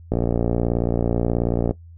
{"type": "click train", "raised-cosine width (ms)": 2, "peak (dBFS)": -7, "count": 94, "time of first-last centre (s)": [0.12, 1.71], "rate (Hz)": 58.5, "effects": ["noise-tail reverb RT60 0.1 s tail -17 dB re dry", "added 84 Hz sine -40 dBFS peak until 1.97 s"]}